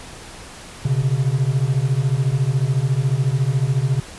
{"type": "beating tone pair", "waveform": "triangle", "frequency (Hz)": [126.2, 140.2], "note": ["B2", "C#3"], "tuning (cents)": [38, 20], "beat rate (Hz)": 14, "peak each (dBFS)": -17, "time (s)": [0.85, 4], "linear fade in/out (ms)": 5, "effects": ["pink hiss -38 dBFS RMS until 4.18 s", "resampled to 24000 Hz"]}